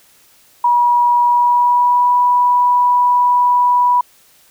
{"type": "tone with pitch glide", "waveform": "sine", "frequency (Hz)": [965, 980.7], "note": ["B5", "B5"], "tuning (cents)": [-40, -12], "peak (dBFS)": -9, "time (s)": [0.64, 4.01], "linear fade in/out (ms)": 5, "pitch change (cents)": 28, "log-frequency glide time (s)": [1.26, 2.15], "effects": ["white hiss -50 dBFS RMS until 4.5 s"]}